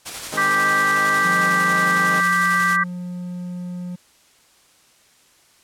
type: noise with tremolo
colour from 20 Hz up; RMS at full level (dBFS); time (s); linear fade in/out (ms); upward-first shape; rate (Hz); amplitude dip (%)
white; -29; 0.05-2.77; 20; square; 11; 30
type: chord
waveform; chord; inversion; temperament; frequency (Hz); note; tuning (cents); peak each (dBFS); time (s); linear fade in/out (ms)
10% pulse; Ab major; second; equal with one note detuned; 155.56 / 206.5 / 261.6; Eb3 / Ab3 / C4; 0 / -10 / 0; -23; 0.32-2.21; 10
type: harmonic tone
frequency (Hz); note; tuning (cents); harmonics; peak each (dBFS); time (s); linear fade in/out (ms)
392; G4; 0; 3 / 4 / 5; -19 / -20 / -21; 0.37-2.84; 10
type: tone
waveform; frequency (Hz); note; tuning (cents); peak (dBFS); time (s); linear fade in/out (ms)
triangle; 178.4; F3; +37; -25; 1.23-3.96; 10
effects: white hiss -55 dBFS RMS until 5.63 s + low-pass 10000 Hz 12 dB/octave